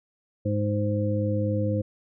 harmonic tone, 103.83 Hz, G#2, in tune, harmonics 1 / 2 / 3 / 5, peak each -25 / -30 / -31 / -29 dBFS, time 0.45-1.82 s, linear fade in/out 10 ms, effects none

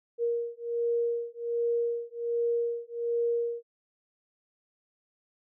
sine beating tone pair, 469.6 / 470.9 Hz, A#4 / A#4, +13 / +18 cents, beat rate 1.3 Hz, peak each -30 dBFS, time 0.18-3.63 s, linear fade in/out 50 ms, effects none

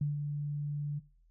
sine tone with ADSR envelope, 146.1 Hz, D3, 9 cents flat, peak -27 dBFS, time 0.01-1 s, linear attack 4 ms, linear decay 150 ms, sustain -5 dB, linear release 20 ms, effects noise-tail reverb RT60 0.4 s tail -19 dB re dry + added 41 Hz sine -62 dBFS peak until 1.3 s

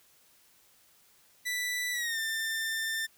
sawtooth tone with pitch glide, 1975.5 to 1790.7 Hz, B6 to A6, 0 to +30 cents, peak -27 dBFS, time 1.45-3.07 s, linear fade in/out 20 ms, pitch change -170 cents, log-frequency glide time 1.92-2.19 s, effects white hiss -63 dBFS RMS until 3.17 s

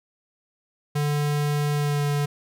square tone with pitch glide, 146.83 to 145.06 Hz, D3 to D3, 0 to -21 cents, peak -22 dBFS, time 0.95-2.26 s, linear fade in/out 10 ms, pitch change -21 cents, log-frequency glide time 1.73-2.04 s, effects none

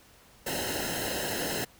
pink noise with comb filter, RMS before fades -32 dBFS, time 0.46-1.65 s, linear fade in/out 10 ms, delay 0.86 ms, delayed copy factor -0.9, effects pink hiss -57 dBFS RMS until 1.79 s

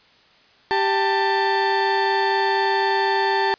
30% pulse tone pair together, 392 / 888.2 Hz, G4 / A5, 0 / +16 cents, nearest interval octave + major second, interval 1416 cents, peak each -19 / -17 dBFS, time 0.71-3.54 s, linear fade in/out 0 ms, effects white hiss -54 dBFS RMS until 3.58 s + resampled to 11025 Hz

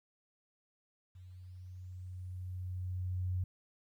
sine tone with level ramp, 91.4 Hz, F#2, 21 cents flat, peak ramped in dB -50 to -31 dBFS, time 1.15-3.44 s, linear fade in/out 5 ms, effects 12-bit

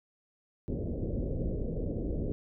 pink low-pass noise, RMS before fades -33 dBFS, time 0.68-2.32 s, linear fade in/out 0 ms, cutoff 550 Hz, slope 48 dB/octave, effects none

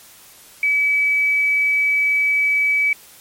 sine tone, 2289 Hz, D7, 45 cents flat, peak -14 dBFS, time 0.63-2.93 s, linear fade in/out 2 ms, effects white hiss -45 dBFS RMS until 3.2 s + MP3 64 kbps

